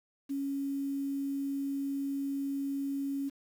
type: tone with quantisation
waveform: sine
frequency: 277.2 Hz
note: C#4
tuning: in tune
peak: -31 dBFS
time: 0.29-3.3 s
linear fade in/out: 20 ms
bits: 9
effects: none